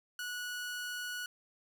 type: tone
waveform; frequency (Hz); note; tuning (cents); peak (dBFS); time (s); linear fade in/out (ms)
sawtooth; 1467; F#6; -15; -34; 0.19-1.26; 2
effects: none